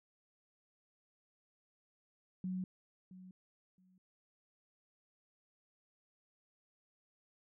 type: tone with echo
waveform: sine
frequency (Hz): 185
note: F#3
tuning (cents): 0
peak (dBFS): -36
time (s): 2.44-2.64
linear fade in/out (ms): 2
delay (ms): 670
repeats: 2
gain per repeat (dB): -15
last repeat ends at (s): 3.98
effects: none